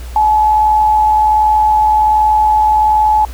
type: tone with amplitude modulation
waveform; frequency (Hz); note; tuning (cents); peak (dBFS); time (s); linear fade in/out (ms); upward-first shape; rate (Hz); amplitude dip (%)
sine; 856; A5; -48; -6; 0.16-3.25; 2; sine; 81.3; 30
effects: added 60 Hz sine -24 dBFS peak until 3.33 s + pink hiss -37 dBFS RMS until 3.33 s